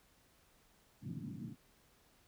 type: band-pass noise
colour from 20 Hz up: pink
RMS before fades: -45 dBFS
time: 1.01-1.56 s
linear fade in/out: 50 ms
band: 110 to 290 Hz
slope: 48 dB/octave
effects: pink hiss -69 dBFS RMS until 2.27 s